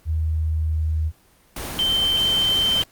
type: tone with pitch glide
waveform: sine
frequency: 79.2 to 78.61 Hz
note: D#2 to D#2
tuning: +31 to +18 cents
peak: -19 dBFS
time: 0.05-1.12 s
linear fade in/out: 50 ms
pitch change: -13 cents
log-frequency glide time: 0.18-0.89 s
type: noise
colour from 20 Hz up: pink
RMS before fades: -30 dBFS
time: 1.56-2.84 s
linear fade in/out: 5 ms
type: tone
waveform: sine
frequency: 3107 Hz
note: G7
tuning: 16 cents flat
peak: -17 dBFS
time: 1.79-2.82 s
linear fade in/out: 0 ms
effects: pink hiss -56 dBFS RMS until 2.91 s + Opus 24 kbps